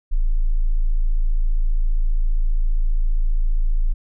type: tone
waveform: sine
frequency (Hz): 27.5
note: A0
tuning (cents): 0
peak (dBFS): -14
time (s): 0.11-3.94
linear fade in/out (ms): 20
effects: none